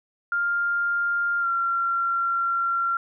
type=tone with pitch glide; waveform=sine; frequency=1400 to 1372 Hz; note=F6 to F6; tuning=+4 to -31 cents; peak=-21 dBFS; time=0.32-2.97 s; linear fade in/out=2 ms; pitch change=-35 cents; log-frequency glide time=1.4-1.47 s; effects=none